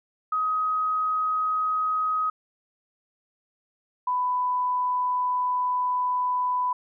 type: tone pair in turn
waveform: sine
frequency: 1261 / 996.2 Hz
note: D#6 / B5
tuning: +23 / +15 cents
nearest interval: major third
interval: 408 cents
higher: first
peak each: -22 dBFS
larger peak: neither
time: 0.32-2.3 / 4.07-6.73 s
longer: second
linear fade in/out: 5 ms
effects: none